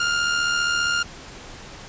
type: tone with amplitude modulation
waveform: sawtooth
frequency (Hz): 1406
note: F6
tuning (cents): +11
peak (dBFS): -14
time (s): 0-1.03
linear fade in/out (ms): 5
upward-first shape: sine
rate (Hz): 75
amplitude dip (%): 45
effects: pink hiss -40 dBFS RMS until 1.88 s + resampled to 16000 Hz